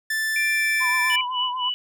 45% pulse tone, 1760 Hz, A6, in tune, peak -22 dBFS, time 0.1-1.16 s, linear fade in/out 5 ms
sine tone with pitch glide, 2358 to 2340 Hz, D7 to D7, +6 to -7 cents, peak -22 dBFS, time 0.36-1.21 s, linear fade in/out 2 ms, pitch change -13 cents, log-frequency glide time 0.54-0.65 s
sine tone with vibrato, 1004 Hz, B5, 28 cents sharp, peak -25 dBFS, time 0.8-1.7 s, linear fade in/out 20 ms, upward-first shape triangle, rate 8.1 Hz, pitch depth 61 cents each way
sine tone with tremolo, 2960 Hz, F#7, in tune, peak -21 dBFS, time 1.1-1.74 s, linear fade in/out 0 ms, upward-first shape sine, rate 3.9 Hz, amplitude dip 100%
effects none

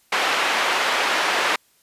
white band-pass noise, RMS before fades -21 dBFS, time 0.12-1.56 s, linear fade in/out 5 ms, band 490 to 2300 Hz, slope 12 dB/octave, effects white hiss -60 dBFS RMS until 1.82 s + resampled to 32000 Hz

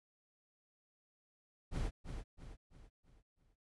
brown noise with echo, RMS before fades -36 dBFS, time 1.71-1.91 s, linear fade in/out 50 ms, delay 330 ms, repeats 5, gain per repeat -7 dB, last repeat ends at 3.56 s, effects resampled to 24000 Hz

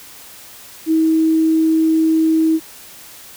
sine tone, 320 Hz, D#4, 49 cents sharp, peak -11 dBFS, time 0.86-2.6 s, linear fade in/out 50 ms, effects white hiss -39 dBFS RMS until 3.36 s

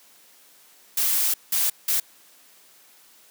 blue noise bursts at uneven times, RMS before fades -22 dBFS, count 3, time 0.97-1.34 / 1.52-1.7 / 1.88-2 s, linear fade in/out 5 ms, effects white hiss -54 dBFS RMS until 3.3 s + high-pass 200 Hz 12 dB/octave

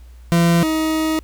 40% pulse tone pair in turn, 169.8 / 315.7 Hz, F3 / D#4, -48 / +25 cents, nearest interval major seventh, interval 1073 cents, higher second, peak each -11 / -16 dBFS, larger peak first, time 0.32-0.63 / 0.63-1.19 s, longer second, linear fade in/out 0 ms, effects added 60 Hz sine -38 dBFS peak until 1.23 s + pink hiss -56 dBFS RMS until 1.23 s

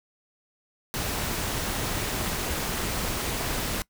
pink noise with amplitude modulation, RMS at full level -27 dBFS, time 0.94-3.82 s, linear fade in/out 0 ms, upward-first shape sine, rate 262 Hz, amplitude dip 50%, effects noise-tail reverb RT60 0.1 s tail -22 dB re dry

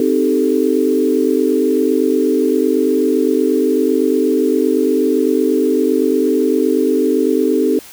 sine chord, A half-diminished seventh, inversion first, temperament equal, 261.6 / 311.1 / 392 / 440 Hz, C4 / Eb4 / G4 / A4, 0 / 0 / 0 / 0 cents, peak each -17 dBFS, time 0-7.79 s, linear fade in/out 2 ms, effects white hiss -38 dBFS RMS until 7.92 s

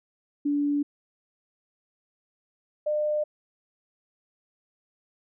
sine tone pair in turn, 289 / 602.2 Hz, D4 / D5, -28 / +43 cents, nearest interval octave + minor second, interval 1271 cents, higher second, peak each -22 / -23 dBFS, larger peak first, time 0.45-0.83 / 2.86-3.24 s, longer neither, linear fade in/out 10 ms, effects none

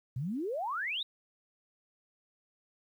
sine exponential sweep, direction up, 116.54 to 3895 Hz, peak -32 dBFS, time 0.16-1.03 s, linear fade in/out 5 ms, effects 11-bit

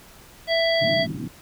harmonic tone, 662 Hz, E5, 7 cents sharp, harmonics 1 / 3 / 5 / 7, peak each -20 / -25 / -27 / -28 dBFS, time 0.47-1.07 s, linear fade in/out 50 ms
pink band-pass noise, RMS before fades -30 dBFS, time 0.81-1.28 s, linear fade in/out 5 ms, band 110 to 310 Hz, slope 48 dB/octave
effects pink hiss -48 dBFS RMS until 1.41 s

